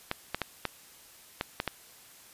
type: clicks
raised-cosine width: 0.3 ms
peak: -13 dBFS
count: 7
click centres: 0.114 / 0.346 / 0.417 / 0.653 / 1.411 / 1.601 / 1.677 s
effects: white hiss -54 dBFS RMS until 2.33 s + resampled to 32000 Hz